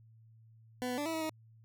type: tone with pitch steps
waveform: 20% pulse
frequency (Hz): 250 / 248.3 / 291.9 / 325.5 / 320.3 / 315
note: B3 / B3 / D4 / E4 / E4 / D#4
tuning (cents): +21 / +9 / -10 / -22 / -50 / +21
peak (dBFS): -29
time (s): 0.82-1.294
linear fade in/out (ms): 0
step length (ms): 79
effects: added 112 Hz sine -57 dBFS peak until 1.64 s